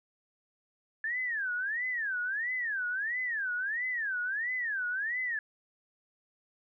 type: tone with vibrato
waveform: sine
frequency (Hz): 1715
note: A6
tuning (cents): -45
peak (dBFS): -30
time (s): 1.04-5.39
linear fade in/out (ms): 2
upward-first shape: sine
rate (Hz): 1.5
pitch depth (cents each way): 290
effects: none